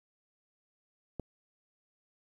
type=click; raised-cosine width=2 ms; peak=-23 dBFS; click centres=1.197 s; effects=10-bit